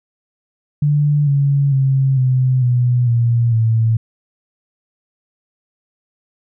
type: tone with pitch steps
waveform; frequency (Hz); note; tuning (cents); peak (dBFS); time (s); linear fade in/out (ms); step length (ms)
sine; 146.83 / 140.52 / 134.49 / 128.71 / 123.18 / 117.89 / 112.83; D3 / C#3 / C3 / C3 / B2 / A#2 / A2; 0 / +24 / +48 / -28 / -4 / +20 / +44; -11; 0.82-3.97; 5; 450
effects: none